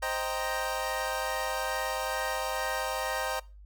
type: chord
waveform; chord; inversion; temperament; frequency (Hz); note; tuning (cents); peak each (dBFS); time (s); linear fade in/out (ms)
25% pulse; C minor seventh; none; equal; 523.3 / 622.3 / 784 / 932.3; C5 / Eb5 / G5 / Bb5; 0 / 0 / 0 / 0; -32; 0.02-3.4; 10
effects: noise-tail reverb RT60 0.3 s tail -21 dB re dry + added 50 Hz sine -47 dBFS peak until 3.65 s